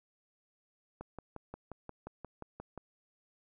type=click train; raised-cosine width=1 ms; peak=-29 dBFS; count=11; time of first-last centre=1.01-2.777 s; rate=5.66 Hz; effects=none